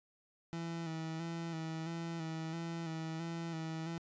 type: tone with vibrato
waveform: 30% pulse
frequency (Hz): 163.9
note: E3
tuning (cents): -10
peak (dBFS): -36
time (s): 0.53-3.98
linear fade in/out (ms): 0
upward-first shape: square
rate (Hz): 1.5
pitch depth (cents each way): 32
effects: resampled to 16000 Hz